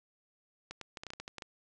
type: clicks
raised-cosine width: 0.2 ms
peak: -25 dBFS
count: 11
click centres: 0.71 / 0.813 / 0.972 / 1.035 / 1.067 / 1.104 / 1.135 / 1.2 / 1.279 / 1.383 / 1.422 s
effects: resampled to 22050 Hz